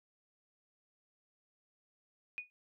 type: tone with exponential decay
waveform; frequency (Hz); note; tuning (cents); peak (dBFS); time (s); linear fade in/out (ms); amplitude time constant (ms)
sine; 2468; D#7; -15; -34; 2.38-2.5; 0; 25
effects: none